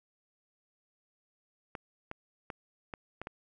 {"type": "clicks", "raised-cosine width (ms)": 0.5, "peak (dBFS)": -24, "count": 6, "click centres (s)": [1.752, 2.114, 2.502, 2.938, 3.216, 3.271], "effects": []}